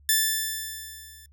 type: tone with level ramp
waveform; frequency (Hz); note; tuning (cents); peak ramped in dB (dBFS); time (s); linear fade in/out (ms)
5% pulse; 1760; A6; 0; -7 to -37; 0.09-1.26; 2
effects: noise-tail reverb RT60 0.1 s tail -26 dB re dry + added 71 Hz sine -52 dBFS peak until 1.32 s